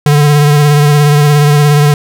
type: tone with vibrato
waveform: square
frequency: 146.9 Hz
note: D3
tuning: 1 cent sharp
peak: -5 dBFS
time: 0.06-1.94 s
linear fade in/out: 2 ms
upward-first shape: triangle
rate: 17 Hz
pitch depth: 35 cents each way
effects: none